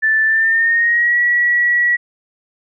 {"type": "tone with pitch glide", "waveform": "sine", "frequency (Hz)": [1760, 1930.4], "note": ["A6", "B6"], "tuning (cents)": [0, -40], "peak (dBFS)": -11, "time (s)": [0.02, 1.97], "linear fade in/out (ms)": 20, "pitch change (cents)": 160, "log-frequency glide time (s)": [0.25, 1.19], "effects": []}